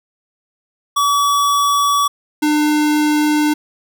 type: tone pair in turn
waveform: square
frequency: 1140 / 300.6 Hz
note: C#6 / D4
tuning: +48 / +40 cents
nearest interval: octave + major seventh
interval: 2308 cents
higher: first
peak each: -13 dBFS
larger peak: neither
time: 0.96-2.08 / 2.42-3.54 s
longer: neither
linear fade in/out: 10 ms
effects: none